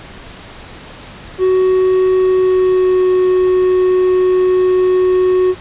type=tone with pitch glide; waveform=triangle; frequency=372.8 to 368.5 Hz; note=F#4 to F#4; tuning=+13 to -7 cents; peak=-7 dBFS; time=1.38-5.55 s; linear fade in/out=50 ms; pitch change=-20 cents; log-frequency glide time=2.18-3.12 s; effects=pink hiss -34 dBFS RMS until 5.6 s + resampled to 8000 Hz